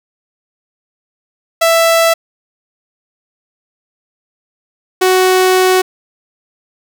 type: tone pair in turn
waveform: sawtooth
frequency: 662 / 371.6 Hz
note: E5 / F#4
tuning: +7 / +7 cents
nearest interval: minor seventh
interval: 1000 cents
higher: first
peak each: -4 dBFS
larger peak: neither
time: 1.61-2.14 / 5.01-5.82 s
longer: second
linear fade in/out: 10 ms
effects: none